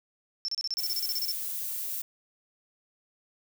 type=tone bursts; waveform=sine; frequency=5370 Hz; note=E8; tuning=31 cents sharp; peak=-28 dBFS; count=14; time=0.45-1.315 s; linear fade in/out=0 ms; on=33 ms; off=31 ms
type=noise; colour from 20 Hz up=violet; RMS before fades=-34 dBFS; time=0.78-2.02 s; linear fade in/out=5 ms
effects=none